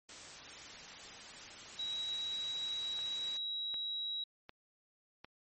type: noise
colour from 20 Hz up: white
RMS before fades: -49 dBFS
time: 0.09-3.37 s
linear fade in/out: 2 ms
type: tone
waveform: sine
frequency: 3865 Hz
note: B7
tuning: 38 cents flat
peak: -36 dBFS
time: 1.79-4.24 s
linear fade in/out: 5 ms
type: click train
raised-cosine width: 0.3 ms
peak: -33 dBFS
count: 4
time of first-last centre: 2.99-5.246 s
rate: 1.33 Hz
effects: low-pass 10000 Hz 12 dB/octave + MP3 32 kbps

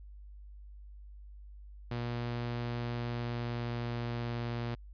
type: tone with pitch glide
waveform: sawtooth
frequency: 119.6 to 118.64 Hz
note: A#2 to A#2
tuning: +45 to +31 cents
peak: -30 dBFS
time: 1.91-4.75 s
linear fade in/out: 5 ms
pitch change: -14 cents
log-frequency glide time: 2.92-4.52 s
effects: added 50 Hz sine -47 dBFS peak until 4.93 s + resampled to 11025 Hz

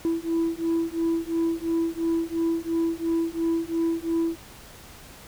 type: beating tone pair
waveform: sine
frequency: 329.6 / 332.5 Hz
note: E4 / E4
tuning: 0 / +15 cents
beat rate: 2.9 Hz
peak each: -24 dBFS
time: 0.05-4.36 s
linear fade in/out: 0 ms
effects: tanh soft clip ceiling -19 dBFS + pink hiss -46 dBFS RMS until 5.27 s

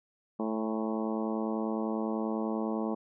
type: harmonic tone with a mistuned harmonic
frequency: 110.1 Hz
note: A2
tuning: 2 cents sharp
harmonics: 2 / 3 / 4 / 5 / 6 / 7 / 8 / 9 / 10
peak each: -32 / -36 / -38 / -40 / -42 / -43 / -44 / -45 / -46 dBFS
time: 0.39-2.95 s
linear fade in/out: 10 ms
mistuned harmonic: 7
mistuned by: +37 cents
effects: none

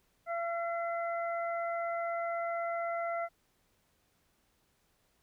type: harmonic tone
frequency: 679 Hz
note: F5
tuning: 49 cents flat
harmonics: 1 / 2 / 3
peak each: -33 / -39 / -43 dBFS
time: 0.26-3.29 s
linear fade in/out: 50 ms
effects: pink hiss -73 dBFS RMS until 5.22 s

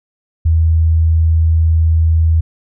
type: tone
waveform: sine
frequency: 81 Hz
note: E2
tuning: 30 cents flat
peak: -8 dBFS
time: 0.45-2.41 s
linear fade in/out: 10 ms
effects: none

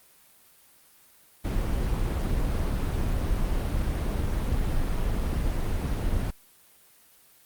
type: noise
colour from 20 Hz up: brown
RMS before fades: -26 dBFS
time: 1.44-6.31 s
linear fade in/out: 10 ms
effects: white hiss -57 dBFS RMS until 7.45 s + Opus 32 kbps

